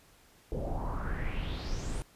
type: noise with low-pass filter sweep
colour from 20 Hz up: brown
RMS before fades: -34 dBFS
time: 0.52-2.02 s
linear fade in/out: 0 ms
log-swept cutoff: 490 to 9800 Hz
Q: 4.6
effects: pink hiss -61 dBFS RMS until 2.15 s + resampled to 32000 Hz